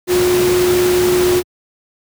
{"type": "tone in noise", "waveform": "sine", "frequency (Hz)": 360, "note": "F#4", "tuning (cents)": -47, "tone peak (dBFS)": -11, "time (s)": [0.07, 1.43], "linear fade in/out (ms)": 50, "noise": "pink", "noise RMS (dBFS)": -20, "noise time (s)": [0.07, 1.43], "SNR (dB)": 6, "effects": ["high-pass 80 Hz 12 dB/octave"]}